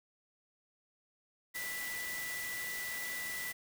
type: tone in noise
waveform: sine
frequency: 1975.5 Hz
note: B6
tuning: in tune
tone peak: -39 dBFS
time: 1.54-3.53 s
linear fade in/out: 20 ms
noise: white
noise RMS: -43 dBFS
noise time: 1.54-3.53 s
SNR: +1 dB
effects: none